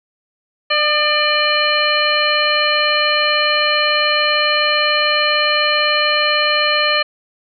harmonic tone with a mistuned harmonic, 597 Hz, D5, 28 cents sharp, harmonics 1 / 2 / 3 / 4 / 5 / 7, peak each -20 / -20 / -20 / -20 / -20 / -20 dBFS, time 0.7-7.03 s, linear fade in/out 10 ms, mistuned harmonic 2, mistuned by +22 cents, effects none

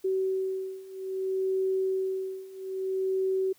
sine beating tone pair, 379.6 / 380.21 Hz, F#4 / F#4, +44 / +47 cents, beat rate 0.61 Hz, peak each -31 / -29 dBFS, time 0.04-3.53 s, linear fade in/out 10 ms, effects white hiss -62 dBFS RMS until 3.58 s

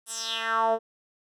10% pulse tone with band-pass filter sweep, 225.8 Hz, A3, 45 cents sharp, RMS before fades -27 dBFS, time 0.06-0.79 s, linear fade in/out 50 ms, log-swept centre 10000 to 490 Hz, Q 3.7, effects none

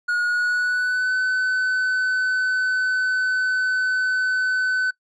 triangle tone with pitch glide, 1446 to 1510.9 Hz, F#6 to F#6, -40 to +36 cents, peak -17 dBFS, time 0.08-4.91 s, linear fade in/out 10 ms, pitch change +76 cents, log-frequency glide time 0.25-1.14 s, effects noise-tail reverb RT60 0.1 s tail -21 dB re dry + resampled to 22050 Hz

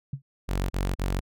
sine tone with exponential decay, 136.8 Hz, C#3, 23 cents flat, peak -24 dBFS, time 0.13-0.22 s, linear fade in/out 5 ms, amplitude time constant 19 ms
sawtooth tone bursts, 46.65 Hz, F#1, 15 cents sharp, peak -21 dBFS, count 3, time 0.48-1.206 s, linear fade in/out 20 ms, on 220 ms, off 33 ms
effects none

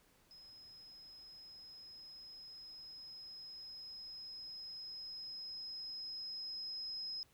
sine tone with level ramp, 5110 Hz, D#8, 45 cents sharp, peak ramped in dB -55 to -40 dBFS, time 0.31-7.23 s, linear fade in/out 0 ms, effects pink hiss -70 dBFS RMS until 7.33 s

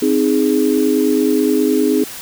sine chord, Ab major, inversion first, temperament equal, 261.6 / 311.1 / 415.3 Hz, C4 / Eb4 / Ab4, 0 / 0 / 0 cents, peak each -16 dBFS, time 0.02-2.04 s, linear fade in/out 5 ms, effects white hiss -31 dBFS RMS until 2.21 s

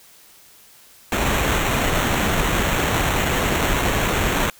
pink noise with sample-and-hold, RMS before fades -20 dBFS, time 1.12-4.5 s, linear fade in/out 2 ms, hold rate 4900 Hz, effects white hiss -49 dBFS RMS until 4.59 s

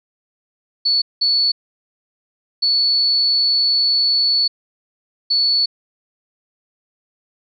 sine tone bursts at uneven times, 4435 Hz, C#8, in tune, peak -13 dBFS, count 4, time 0.85-1.02 / 1.21-1.52 / 2.62-4.48 / 5.3-5.66 s, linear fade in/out 10 ms, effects none

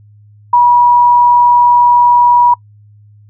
sine tone, 967 Hz, B5, 37 cents flat, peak -4 dBFS, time 0.53-2.54 s, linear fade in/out 5 ms, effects noise-tail reverb RT60 0.1 s tail -25 dB re dry + added 104 Hz sine -39 dBFS peak until 3.29 s

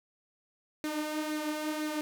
sawtooth tone with flanger, 305.3 Hz, D#4, 33 cents flat, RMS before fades -34 dBFS, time 0.84-2.01 s, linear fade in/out 0 ms, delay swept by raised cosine 0.47 to 4.77 ms, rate 2 Hz, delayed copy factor +0.5, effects none

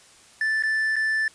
triangle tone with dropouts, 1760 Hz, A6, in tune, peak -19 dBFS, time 0.41-1.28 s, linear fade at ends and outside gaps 2 ms, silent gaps 0.625-0.635 / 0.958-0.964 s, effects white hiss -52 dBFS RMS until 1.34 s + resampled to 22050 Hz

